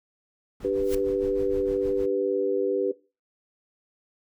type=noise with tremolo; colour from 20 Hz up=brown; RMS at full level=-37 dBFS; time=0.6-2.06 s; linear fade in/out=5 ms; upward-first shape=sine; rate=6.5 Hz; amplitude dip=80%
type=chord; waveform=sine; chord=G major; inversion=second; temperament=equal; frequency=293.7 / 392 / 493.9 Hz; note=D4 / G4 / B4; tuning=0 / 0 / 0 cents; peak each=-31 / -25 / -26 dBFS; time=0.64-2.92 s; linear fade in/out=10 ms
type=noise with exponential growth; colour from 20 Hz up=white; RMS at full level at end=-34 dBFS; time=0.78-0.95 s; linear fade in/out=5 ms; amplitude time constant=36 ms
effects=noise-tail reverb RT60 0.3 s tail -19 dB re dry